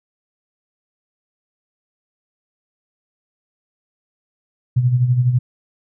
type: tone with tremolo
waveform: sine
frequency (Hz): 124.3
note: B2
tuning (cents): +12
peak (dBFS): -10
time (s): 4.76-5.39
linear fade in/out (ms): 10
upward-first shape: sine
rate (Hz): 12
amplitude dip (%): 60
effects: none